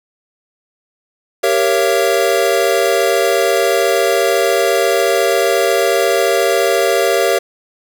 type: chord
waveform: square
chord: G diminished seventh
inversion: none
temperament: equal with one note detuned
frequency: 392 / 466.2 / 554.4 / 676.2 Hz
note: G4 / Bb4 / Db5 / Fb5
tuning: 0 / 0 / 0 / +44 cents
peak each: -18 dBFS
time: 1.43-7.39 s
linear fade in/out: 10 ms
effects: none